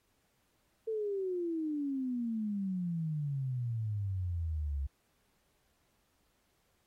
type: exponential sweep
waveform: sine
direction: down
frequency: 451.4 to 67.1 Hz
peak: -32 dBFS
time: 0.87-4.87 s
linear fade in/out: 10 ms
effects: pink hiss -75 dBFS RMS until 6.86 s + AAC 48 kbps